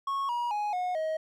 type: tone with pitch steps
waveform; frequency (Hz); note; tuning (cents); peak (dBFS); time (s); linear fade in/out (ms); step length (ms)
triangle; 1100 / 957.6 / 833.6 / 725.7 / 631.8; C#6 / A#5 / G#5 / F#5 / D#5; -14 / +46 / +6 / -34 / +26; -26; 0.07-1.17; 5; 220
effects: none